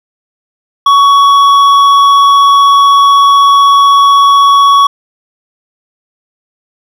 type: tone with hard clipping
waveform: sine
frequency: 1121 Hz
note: C#6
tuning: 19 cents sharp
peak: -4 dBFS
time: 0.86-4.87 s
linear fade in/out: 5 ms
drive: 7 dB
effects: none